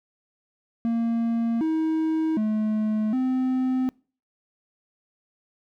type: tone with pitch steps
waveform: triangle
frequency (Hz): 230.9 / 318.1 / 215.2 / 257.7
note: A#3 / D#4 / A3 / C4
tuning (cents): -16 / +38 / -38 / -26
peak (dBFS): -19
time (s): 0.85-3.89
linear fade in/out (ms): 0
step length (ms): 760
effects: noise-tail reverb RT60 0.4 s tail -25 dB re dry